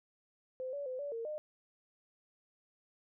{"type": "tone with pitch steps", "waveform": "sine", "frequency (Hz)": [515, 570, 511, 574, 458.7, 607], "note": ["C5", "C#5", "C5", "D5", "A#4", "D#5"], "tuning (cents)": [-28, 48, -41, -40, -28, -43], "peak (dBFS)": -37, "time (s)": [0.6, 1.38], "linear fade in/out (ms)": 0, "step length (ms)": 130, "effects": []}